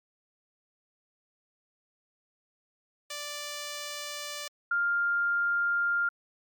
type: tone pair in turn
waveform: 5% pulse / sine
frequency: 587.3 / 1400.2 Hz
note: D5 / F6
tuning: 0 / +4 cents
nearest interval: octave + minor third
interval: 1504 cents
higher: second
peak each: -24 dBFS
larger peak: neither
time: 3.1-4.48 / 4.71-6.09 s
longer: neither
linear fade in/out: 5 ms
effects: MP3 96 kbps